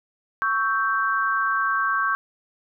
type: tone cluster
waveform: sine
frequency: 1114 / 1315 / 1565 Hz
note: C#6 / E6 / G6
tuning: +8 / -5 / -3 cents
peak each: -23 / -29 / -23 dBFS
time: 0.42-2.15 s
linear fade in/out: 0 ms
effects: none